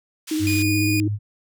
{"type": "band-pass noise", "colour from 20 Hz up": "pink", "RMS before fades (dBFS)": -35, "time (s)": [0.27, 0.63], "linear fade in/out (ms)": 10, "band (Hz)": [2500, 12000], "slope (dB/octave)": 12}
{"type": "tone with vibrato", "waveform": "sine", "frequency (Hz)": 311.1, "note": "D#4", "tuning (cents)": 0, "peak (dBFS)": -20, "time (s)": [0.31, 1.08], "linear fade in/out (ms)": 5, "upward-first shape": "square", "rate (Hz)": 16, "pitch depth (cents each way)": 22}
{"type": "tone with pitch glide", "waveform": "sine", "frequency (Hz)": [98, 103.77], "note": ["G2", "G#2"], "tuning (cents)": [0, -1], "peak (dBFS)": -21, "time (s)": [0.39, 1.19], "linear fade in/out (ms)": 50, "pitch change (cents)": 99, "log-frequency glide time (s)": [0.56, 0.87]}
{"type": "tone", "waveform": "sawtooth", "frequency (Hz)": 2457, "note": "D#7", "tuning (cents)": -22, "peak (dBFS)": -20, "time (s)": [0.47, 1], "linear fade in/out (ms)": 0}
{"effects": []}